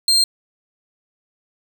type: tone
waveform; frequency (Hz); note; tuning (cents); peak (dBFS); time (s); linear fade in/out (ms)
35% pulse; 4186; C8; 0; -11; 0.08-0.24; 2
effects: 7-bit